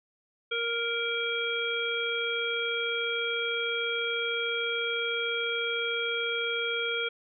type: harmonic tone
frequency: 466.9 Hz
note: A#4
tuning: 3 cents sharp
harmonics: 1 / 3 / 5 / 7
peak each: -33 / -33 / -33 / -33 dBFS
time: 0.51-7.09 s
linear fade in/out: 10 ms
effects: none